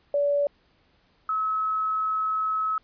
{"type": "tone pair in turn", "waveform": "sine", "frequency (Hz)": [574, 1288.6], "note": ["D5", "E6"], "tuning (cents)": [-40, -40], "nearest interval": "octave + major second", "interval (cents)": 1400, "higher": "second", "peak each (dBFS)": [-20, -23], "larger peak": "first", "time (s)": [[0.14, 0.47], [1.29, 2.78]], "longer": "second", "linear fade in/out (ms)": 2, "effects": ["pink hiss -64 dBFS RMS until 2.83 s", "resampled to 11025 Hz"]}